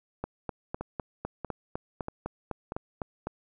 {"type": "two click trains", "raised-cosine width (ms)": 1, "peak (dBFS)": [-20, -18], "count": [4, 13], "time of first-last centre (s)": [[0.81, 2.721], [0.24, 3.27]], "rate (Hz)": [1.57, 3.96], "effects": []}